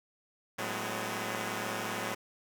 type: tone cluster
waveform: 5% pulse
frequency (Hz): 110.7 / 183.6 / 205.7 / 252.6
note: A2 / F#3 / G#3 / B3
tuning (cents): +11 / -13 / -16 / +39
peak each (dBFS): -28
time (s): 0.58-2.15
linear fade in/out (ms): 10
effects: none